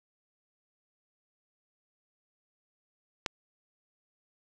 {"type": "click", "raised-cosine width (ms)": 0.2, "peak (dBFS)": -12, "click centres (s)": 3.262, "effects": []}